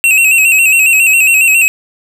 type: tone with vibrato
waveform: square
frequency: 2637 Hz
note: E7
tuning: in tune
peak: -6 dBFS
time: 0.04-1.68 s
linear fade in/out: 0 ms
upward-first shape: square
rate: 7.3 Hz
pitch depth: 56 cents each way
effects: none